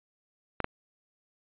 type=clicks; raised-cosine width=0.5 ms; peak=-14 dBFS; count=2; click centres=0.603 / 0.644 s; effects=resampled to 8000 Hz